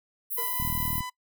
pink high-pass noise, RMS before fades -31 dBFS, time 0.3-1.01 s, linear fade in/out 20 ms, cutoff 11000 Hz, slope 48 dB/octave
sawtooth tone with tremolo, 1000 Hz, B5, 21 cents sharp, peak -30 dBFS, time 0.37-1.1 s, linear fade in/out 10 ms, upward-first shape triangle, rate 4.9 Hz, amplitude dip 25%
triangle tone with exponential decay, 466.2 Hz, A#4, in tune, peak -31 dBFS, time 0.38-0.58 s, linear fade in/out 5 ms, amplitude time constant 42 ms
click train, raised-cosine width 5 ms, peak -22 dBFS, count 17, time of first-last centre 0.6-1.006 s, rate 39.4 Hz
effects noise-tail reverb RT60 0.1 s tail -21 dB re dry

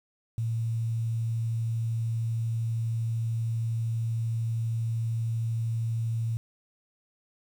sine tone with quantisation, 114.1 Hz, A#2, 37 cents flat, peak -26 dBFS, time 0.38-6.37 s, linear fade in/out 0 ms, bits 9, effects none

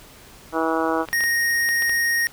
harmonic tone, 162 Hz, E3, 30 cents flat, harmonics 2 / 3 / 4 / 5 / 6 / 7 / 8 / 9, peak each -24 / -26 / -27 / -28 / -29 / -29 / -30 / -31 dBFS, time 0.52-1.06 s, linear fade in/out 50 ms
clicks, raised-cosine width 0.3 ms, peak -16 dBFS, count 7, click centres 1.087 / 1.129 / 1.207 / 1.238 / 1.689 / 1.823 / 1.895 s
square tone, 1864.7 Hz, A#6, in tune, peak -19 dBFS, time 1.13-2.27 s, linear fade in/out 0 ms
effects pink hiss -46 dBFS RMS until 2.32 s

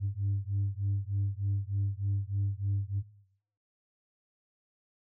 sine beating tone pair, 98 / 101.3 Hz, G2 / G#2, 0 / -43 cents, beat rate 3.3 Hz, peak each -30 dBFS, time 0-3.03 s, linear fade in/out 50 ms, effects noise-tail reverb RT60 0.7 s tail -20 dB re dry + tanh soft clip ceiling -24 dBFS

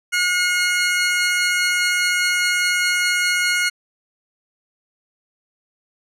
sawtooth tone pair together, 1440.3 / 2158 Hz, F#6 / C#7, -47 / -47 cents, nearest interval perfect fifth, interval 700 cents, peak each -16 dBFS, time 0.12-3.7 s, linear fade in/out 20 ms, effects low-pass 10000 Hz 12 dB/octave

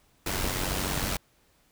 pink noise with amplitude modulation, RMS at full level -27 dBFS, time 0.26-1.17 s, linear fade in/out 5 ms, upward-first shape sine, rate 94 Hz, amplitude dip 60%, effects pink hiss -65 dBFS RMS until 1.71 s

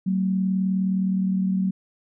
sine tone pair together, 188.5 / 228 Hz, F#3 / A#3, +32 / -38 cents, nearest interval minor third, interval 330 cents, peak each -20 / -30 dBFS, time 0.06-1.71 s, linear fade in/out 10 ms, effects none

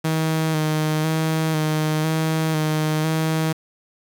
sawtooth tone with vibrato, 157 Hz, D#3, 16 cents sharp, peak -15 dBFS, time 0.04-3.53 s, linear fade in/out 10 ms, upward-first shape square, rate 1 Hz, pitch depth 23 cents each way, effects 7-bit

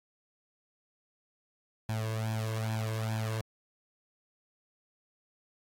sawtooth tone with flanger, 110.6 Hz, A2, 9 cents sharp, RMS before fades -33 dBFS, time 1.89-3.41 s, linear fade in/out 0 ms, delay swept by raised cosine 1.2 to 1.89 ms, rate 2.4 Hz, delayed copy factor +1, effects AAC 48 kbps

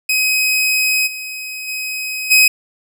sawtooth tone with level steps, 2529 Hz, D#7, 28 cents sharp, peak -10 / -22 / -18 / -4 dBFS, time 0.09-2.48 s, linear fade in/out 5 ms, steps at 1.06 / 1.67 / 2.3 s, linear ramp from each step 20 ms, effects none

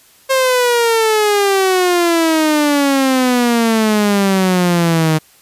sawtooth exponential sweep, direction down, 536 to 154.9 Hz, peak -7 dBFS, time 0.29-5.19 s, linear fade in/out 20 ms, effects white hiss -48 dBFS RMS until 5.41 s + resampled to 32000 Hz

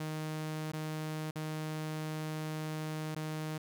sawtooth tone with dropouts, 155.56 Hz, D#3, in tune, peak -32 dBFS, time 0-3.58 s, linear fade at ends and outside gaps 5 ms, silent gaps 0.719-0.733 / 1.31-1.356 / 3.149-3.16 s, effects none

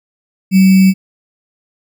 sine tone with sample-and-hold, 190 Hz, F#3, 46 cents sharp, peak -4 dBFS, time 0.51-0.94 s, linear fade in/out 50 ms, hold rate 2450 Hz, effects none

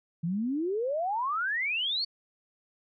sine exponential sweep, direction up, 159.5 to 4570 Hz, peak -27 dBFS, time 0.23-2.05 s, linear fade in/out 10 ms, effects none

